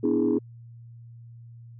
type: chord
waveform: sine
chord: E dominant seventh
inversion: second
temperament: equal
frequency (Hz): 246.9 / 293.7 / 329.6 / 415.3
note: B3 / D4 / E4 / G#4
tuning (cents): 0 / 0 / 0 / 0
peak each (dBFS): -25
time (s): 0.03-0.39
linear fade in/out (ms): 10
effects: tanh soft clip ceiling -14 dBFS + added 117 Hz sine -43 dBFS peak until 1.79 s